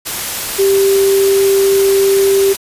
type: tone in noise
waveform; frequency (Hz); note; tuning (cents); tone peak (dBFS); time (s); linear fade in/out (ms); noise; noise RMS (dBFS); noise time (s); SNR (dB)
sine; 392; G4; 0; -8; 0.58-2.54; 20; white; -20; 0.05-2.57; +9
effects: resampled to 32000 Hz